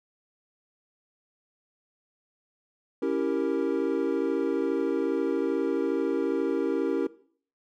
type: chord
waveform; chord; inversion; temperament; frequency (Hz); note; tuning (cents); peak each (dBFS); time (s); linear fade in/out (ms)
triangle; C# diminished seventh; none; equal; 277.2 / 329.6 / 392 / 466.2; C#4 / E4 / G4 / Bb4; 0 / 0 / 0 / 0; -28; 3.02-7.07; 5
effects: noise-tail reverb RT60 0.5 s tail -18 dB re dry